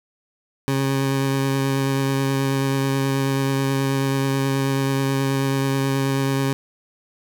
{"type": "tone with vibrato", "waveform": "20% pulse", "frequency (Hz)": 136, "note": "C#3", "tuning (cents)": -33, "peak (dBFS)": -14, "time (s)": [0.68, 6.53], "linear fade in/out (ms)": 0, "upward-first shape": "triangle", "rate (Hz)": 9.3, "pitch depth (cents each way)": 14, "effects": []}